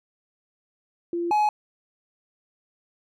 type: tone pair in turn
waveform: sine / triangle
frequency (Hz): 343.6 / 843.6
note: F4 / G#5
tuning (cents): -28 / +27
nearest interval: octave + major third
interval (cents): 1555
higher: second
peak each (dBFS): -24 / -16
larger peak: second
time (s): 1.13-1.31 / 1.31-1.49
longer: neither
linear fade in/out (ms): 2
effects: none

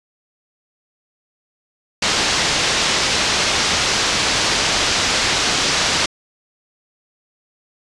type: low-pass noise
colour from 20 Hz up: white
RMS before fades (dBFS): -18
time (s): 2.02-6.06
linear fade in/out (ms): 5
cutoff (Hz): 6000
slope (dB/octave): 24
effects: resampled to 24000 Hz

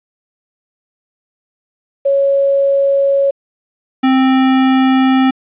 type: tone pair in turn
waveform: sine / square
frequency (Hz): 554 / 262.4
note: C#5 / C4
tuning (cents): -1 / +5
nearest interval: octave + minor second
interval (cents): 1294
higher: first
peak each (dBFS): -9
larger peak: neither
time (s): 2.05-3.31 / 4.03-5.31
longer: second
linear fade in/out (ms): 10
effects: resampled to 8000 Hz + 8-bit

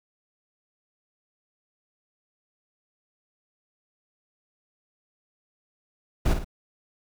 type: noise with echo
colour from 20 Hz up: brown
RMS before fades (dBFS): -20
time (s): 6.25-6.34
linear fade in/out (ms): 10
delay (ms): 53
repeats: 2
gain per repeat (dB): -7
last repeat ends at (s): 6.446
effects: none

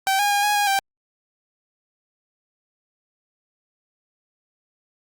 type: tone with pitch steps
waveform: sawtooth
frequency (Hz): 774 / 817 / 812 / 830 / 820 / 784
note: G5 / G#5 / G#5 / G#5 / G#5 / G5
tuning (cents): -22 / -29 / -39 / -1 / -22 / 0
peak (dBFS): -14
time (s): 0.07-0.79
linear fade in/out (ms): 0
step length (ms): 120
effects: Opus 48 kbps

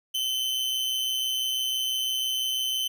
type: tone with amplitude modulation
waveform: 40% pulse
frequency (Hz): 3057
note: G7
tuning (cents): -44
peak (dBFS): -23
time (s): 0.14-2.88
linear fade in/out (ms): 10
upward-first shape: sine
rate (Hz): 126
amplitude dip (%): 40
effects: none

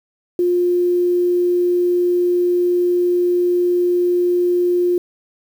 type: tone with quantisation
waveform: sine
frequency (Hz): 354.3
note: F4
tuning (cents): +25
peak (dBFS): -13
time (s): 0.39-4.98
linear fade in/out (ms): 2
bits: 7
effects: none

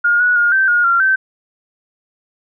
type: tone with pitch steps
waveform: sine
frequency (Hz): 1422 / 1466 / 1423 / 1554 / 1432 / 1379 / 1547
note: F6 / F#6 / F6 / G6 / F6 / F6 / G6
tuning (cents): +31 / -16 / +32 / -16 / +43 / -22 / -23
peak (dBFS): -10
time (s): 0.04-1.16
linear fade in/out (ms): 10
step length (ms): 160
effects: none

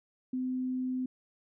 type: tone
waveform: sine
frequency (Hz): 255.7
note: C4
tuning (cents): -40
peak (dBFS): -30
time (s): 0.33-1.06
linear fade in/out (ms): 5
effects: none

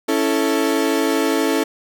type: chord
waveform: 35% pulse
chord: A major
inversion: first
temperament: equal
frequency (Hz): 277.2 / 329.6 / 440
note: C#4 / E4 / A4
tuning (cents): 0 / 0 / 0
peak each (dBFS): -19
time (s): 0.08-1.64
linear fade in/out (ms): 10
effects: none

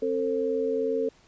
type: tone cluster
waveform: sine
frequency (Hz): 264.9 / 450.5 / 533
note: C4 / A4 / C5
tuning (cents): +22 / +41 / +32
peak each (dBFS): -32 / -25 / -32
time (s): 0.02-1.09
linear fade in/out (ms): 5
effects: pink hiss -59 dBFS RMS until 1.27 s + resampled to 16000 Hz

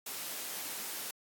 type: noise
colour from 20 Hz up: white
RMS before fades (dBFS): -40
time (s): 0.06-1.11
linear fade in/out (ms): 5
effects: high-pass 200 Hz 12 dB/octave + AAC 64 kbps

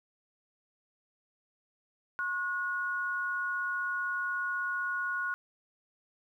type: tone pair together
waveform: sine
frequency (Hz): 1087 / 1451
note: C#6 / F#6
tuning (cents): -34 / -34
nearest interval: perfect fourth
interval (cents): 500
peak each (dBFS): -37 / -31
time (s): 2.19-5.34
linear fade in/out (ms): 0
effects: 11-bit

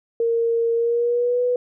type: tone with pitch glide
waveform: sine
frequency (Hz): 462.6 to 492.9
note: A#4 to B4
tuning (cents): -13 to -3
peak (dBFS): -17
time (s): 0.2-1.56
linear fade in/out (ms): 2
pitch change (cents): +110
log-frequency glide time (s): 0.74-1.42
effects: none

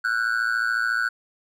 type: tone with amplitude modulation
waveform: triangle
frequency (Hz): 1480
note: F#6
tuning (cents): 0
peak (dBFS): -15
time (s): 0.04-1.09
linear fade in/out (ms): 10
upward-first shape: sine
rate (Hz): 114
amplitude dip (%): 95
effects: none

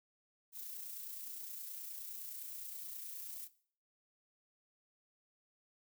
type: noise with amplitude modulation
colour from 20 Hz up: violet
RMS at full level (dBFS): -45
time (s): 0.52-3.49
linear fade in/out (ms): 50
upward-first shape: sine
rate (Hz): 29.6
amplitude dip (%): 35
effects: noise-tail reverb RT60 0.5 s tail -17 dB re dry

